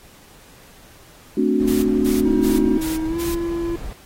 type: chord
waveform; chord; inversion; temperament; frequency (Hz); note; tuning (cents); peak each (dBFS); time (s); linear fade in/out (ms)
sine; D dominant seventh; second; equal; 220 / 261.6 / 293.7 / 370; A3 / C4 / D4 / F#4; 0 / 0 / 0 / 0; -21; 1.37-2.78; 5
type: noise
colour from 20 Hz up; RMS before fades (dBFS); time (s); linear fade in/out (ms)
brown; -31; 1.6-3.93; 0
type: noise bursts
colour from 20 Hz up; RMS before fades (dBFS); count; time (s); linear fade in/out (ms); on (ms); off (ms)
white; -32; 5; 1.67-3.35; 10; 160; 220
type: tone with pitch glide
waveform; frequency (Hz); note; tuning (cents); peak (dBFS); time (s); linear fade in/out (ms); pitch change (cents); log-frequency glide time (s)
triangle; 318.2 to 339.1; D#4 to E4; +39 to +49; -19; 2.25-3.76; 5; +110; 3.07-3.18
effects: pink hiss -48 dBFS RMS until 4.05 s + AAC 48 kbps